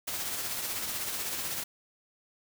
white noise with tremolo, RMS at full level -33 dBFS, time 0.07-1.64 s, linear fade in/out 10 ms, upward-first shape sine, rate 16 Hz, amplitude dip 35%, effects none

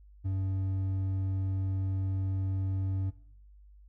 sine tone with hard clipping, 95.6 Hz, G2, 43 cents flat, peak -30 dBFS, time 0.24-3.11 s, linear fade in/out 20 ms, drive 5 dB, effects noise-tail reverb RT60 0.6 s tail -18 dB re dry + added 50 Hz sine -52 dBFS peak until 3.88 s

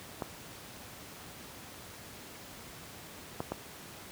clicks, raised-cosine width 1 ms, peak -19 dBFS, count 3, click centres 0.222 / 3.404 / 3.52 s, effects pink hiss -48 dBFS RMS until 4.11 s + high-pass 80 Hz 12 dB/octave

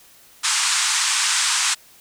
white band-pass noise, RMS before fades -20 dBFS, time 0.43-1.75 s, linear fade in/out 20 ms, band 900 to 8900 Hz, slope 48 dB/octave, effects white hiss -50 dBFS RMS until 2 s

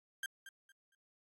35% pulse tone with echo, 1590 Hz, G6, 24 cents sharp, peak -36 dBFS, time 0.23-0.26 s, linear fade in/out 2 ms, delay 230 ms, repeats 3, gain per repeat -12 dB, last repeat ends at 0.95 s, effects AAC 48 kbps

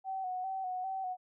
sine tone with vibrato, 751 Hz, F#5, 26 cents sharp, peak -34 dBFS, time 0.04-1.17 s, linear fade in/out 50 ms, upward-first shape square, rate 2.5 Hz, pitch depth 35 cents each way, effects none

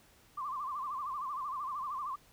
sine tone with vibrato, 1109 Hz, C#6, in tune, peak -35 dBFS, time 0.37-2.16 s, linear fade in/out 10 ms, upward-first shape sine, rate 13 Hz, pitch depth 140 cents each way, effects pink hiss -63 dBFS RMS until 2.32 s

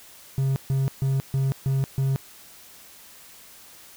triangle tone bursts, 134.9 Hz, C#3, 47 cents flat, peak -18 dBFS, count 6, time 0.38-2.16 s, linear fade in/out 0 ms, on 180 ms, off 140 ms, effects white hiss -48 dBFS RMS until 3.96 s

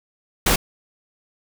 pink noise, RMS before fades -17 dBFS, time 0.46-0.56 s, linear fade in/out 5 ms, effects none

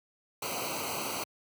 pink noise with comb filter, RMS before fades -35 dBFS, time 0.42-1.24 s, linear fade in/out 5 ms, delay 0.57 ms, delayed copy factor -1, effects high-pass 80 Hz 12 dB/octave

